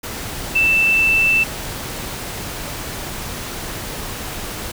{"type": "tone in noise", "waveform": "sine", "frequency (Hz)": 2657, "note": "E7", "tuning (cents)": 13, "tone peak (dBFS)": -12, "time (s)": [0.55, 1.44], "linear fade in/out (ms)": 10, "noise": "pink", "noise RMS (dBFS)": -28, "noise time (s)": [0.03, 4.72], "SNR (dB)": 13, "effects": []}